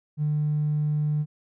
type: tone with tanh clipping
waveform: triangle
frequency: 150 Hz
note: D3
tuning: 37 cents sharp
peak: -21 dBFS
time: 0.17-1.26 s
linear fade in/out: 50 ms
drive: 1 dB
effects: none